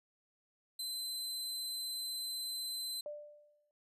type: tone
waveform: sawtooth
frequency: 4058 Hz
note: B7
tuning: 46 cents sharp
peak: -35 dBFS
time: 0.79-3.01 s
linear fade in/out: 5 ms
type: tone with exponential decay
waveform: sine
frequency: 592 Hz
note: D5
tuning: 14 cents sharp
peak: -38 dBFS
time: 3.06-3.71 s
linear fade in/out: 1 ms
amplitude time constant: 140 ms
effects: resampled to 32000 Hz